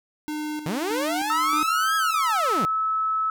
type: tone with tremolo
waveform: square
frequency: 303 Hz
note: D#4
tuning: 46 cents flat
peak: -28 dBFS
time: 0.28-1.63 s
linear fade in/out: 0 ms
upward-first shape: square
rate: 1.6 Hz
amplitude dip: 55%
type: linear two-way sweep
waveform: sawtooth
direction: up then down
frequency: 140.4 to 1661.2 to 140.4 Hz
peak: -21 dBFS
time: 0.66-2.65 s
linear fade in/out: 0 ms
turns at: 1.96 s
type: tone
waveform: sine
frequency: 1300 Hz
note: E6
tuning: 24 cents flat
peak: -21 dBFS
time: 1.3-3.3 s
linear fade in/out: 2 ms
effects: none